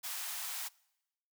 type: high-pass noise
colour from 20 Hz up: white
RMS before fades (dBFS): -40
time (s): 0.03-0.69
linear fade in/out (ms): 20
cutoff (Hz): 690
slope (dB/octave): 48
effects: noise-tail reverb RT60 0.9 s tail -24 dB re dry